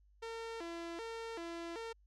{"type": "tone with vibrato", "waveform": "sawtooth", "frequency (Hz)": 392, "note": "G4", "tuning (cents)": 0, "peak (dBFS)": -38, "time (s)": [0.22, 1.93], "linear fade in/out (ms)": 10, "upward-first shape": "square", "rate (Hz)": 1.3, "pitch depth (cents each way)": 260, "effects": ["added 50 Hz sine -64 dBFS peak until 2.06 s", "low-pass 6000 Hz 12 dB/octave"]}